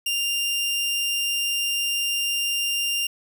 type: tone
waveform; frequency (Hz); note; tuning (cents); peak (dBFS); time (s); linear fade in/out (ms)
sawtooth; 2794; F7; 0; -19; 0.06-3.07; 5
effects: none